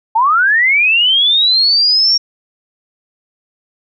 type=linear sweep; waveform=sine; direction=up; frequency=856 to 5588 Hz; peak=-8 dBFS; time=0.15-2.18 s; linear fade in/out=10 ms; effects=none